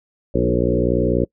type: harmonic tone with a mistuned harmonic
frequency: 60.3 Hz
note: B1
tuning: 41 cents flat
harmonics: 1 / 2 / 3 / 4 / 5 / 6 / 7 / 8 / 9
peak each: -24 / -24 / -24 / -24 / -24 / -24 / -24 / -24 / -24 dBFS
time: 0.34-1.25 s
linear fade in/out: 10 ms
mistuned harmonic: 6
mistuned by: -17 cents
effects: noise-tail reverb RT60 0.1 s tail -26 dB re dry

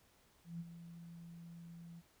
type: tone with ADSR envelope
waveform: sine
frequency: 169 Hz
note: E3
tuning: 43 cents sharp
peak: -40 dBFS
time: 0.44-2.02 s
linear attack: 160 ms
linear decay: 35 ms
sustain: -10 dB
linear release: 35 ms
effects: pink hiss -70 dBFS RMS until 2.2 s

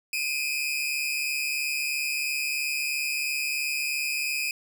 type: tone pair together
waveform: sawtooth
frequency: 2409 / 2552 Hz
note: D7 / D#7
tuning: +43 / +43 cents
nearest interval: minor second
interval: 100 cents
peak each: -26 dBFS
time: 0.13-4.51 s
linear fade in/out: 2 ms
effects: none

